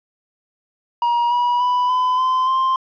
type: tone with pitch steps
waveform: triangle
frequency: 951 / 969.9 / 989.1 / 1008.7 / 1028.7 / 1049.1 Hz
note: A#5 / B5 / B5 / B5 / C6 / C6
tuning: +34 / -32 / +2 / +36 / -30 / +4 cents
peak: -13 dBFS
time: 1.02-2.76 s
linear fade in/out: 2 ms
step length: 290 ms
effects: resampled to 11025 Hz + 9-bit